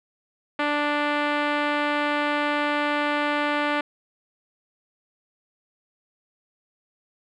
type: tone with low-pass filter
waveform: 5% pulse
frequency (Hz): 293.7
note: D4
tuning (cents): 0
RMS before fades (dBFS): -24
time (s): 0.59-3.81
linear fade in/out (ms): 5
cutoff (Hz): 2100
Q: 0.6
effects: none